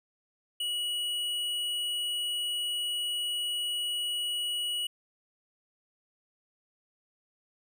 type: tone with tanh clipping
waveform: triangle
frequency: 2925 Hz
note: F#7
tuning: 21 cents flat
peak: -31 dBFS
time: 0.6-4.87 s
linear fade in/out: 5 ms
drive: 15 dB
effects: none